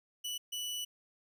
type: tone bursts at uneven times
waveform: sawtooth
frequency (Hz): 2960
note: F#7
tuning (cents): 0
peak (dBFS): -33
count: 2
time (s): 0.24-0.38 / 0.52-0.85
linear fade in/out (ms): 10
effects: none